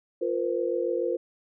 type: chord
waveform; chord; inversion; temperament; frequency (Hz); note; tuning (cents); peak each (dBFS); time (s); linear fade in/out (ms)
sine; F suspended fourth; none; equal with one note detuned; 349.2 / 466.2 / 513.1; F4 / Bb4 / C5; 0 / 0 / -34; -29; 0.21-1.17; 10
effects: none